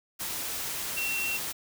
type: tone in noise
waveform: sine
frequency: 2721 Hz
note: F7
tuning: 46 cents flat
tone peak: -29 dBFS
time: 0.96-1.38 s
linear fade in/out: 20 ms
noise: white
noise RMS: -34 dBFS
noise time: 0.19-1.53 s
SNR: +2 dB
effects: none